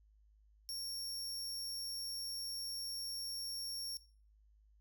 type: tone with amplitude modulation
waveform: sawtooth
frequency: 5510 Hz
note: F8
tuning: 24 cents flat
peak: -37 dBFS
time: 0.69-3.97 s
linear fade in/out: 0 ms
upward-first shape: sine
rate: 175 Hz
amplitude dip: 25%
effects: noise-tail reverb RT60 0.4 s tail -18 dB re dry + added 52 Hz sine -64 dBFS peak until 4.8 s

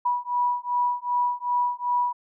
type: beating tone pair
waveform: sine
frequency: 975 / 977.6 Hz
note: B5 / B5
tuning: -23 / -18 cents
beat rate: 2.6 Hz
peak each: -25 dBFS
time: 0.05-2.13 s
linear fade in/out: 10 ms
effects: none

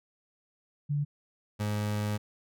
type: tone pair in turn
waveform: sine / 30% pulse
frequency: 145.3 / 104.79 Hz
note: D3 / G#2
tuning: -18 / +16 cents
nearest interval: tritone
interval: 566 cents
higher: first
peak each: -26 dBFS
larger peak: neither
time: 0.89-1.05 / 1.59-2.18 s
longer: second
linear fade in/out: 20 ms
effects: none

